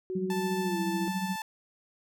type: tone with pitch glide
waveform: sine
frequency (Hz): 371.9 to 333.2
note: F#4 to E4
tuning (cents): +9 to +19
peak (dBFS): -31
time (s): 0.1-1.08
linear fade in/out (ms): 0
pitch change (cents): -190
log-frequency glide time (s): 0.63-0.79
type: tone with tremolo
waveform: sine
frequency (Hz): 188.2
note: F#3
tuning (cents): +30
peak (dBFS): -27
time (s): 0.15-1.36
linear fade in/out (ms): 5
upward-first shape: sine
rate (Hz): 14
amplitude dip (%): 75
type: tone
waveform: sawtooth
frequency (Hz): 880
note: A5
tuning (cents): 0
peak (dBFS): -30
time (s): 0.3-1.42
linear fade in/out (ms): 2
effects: none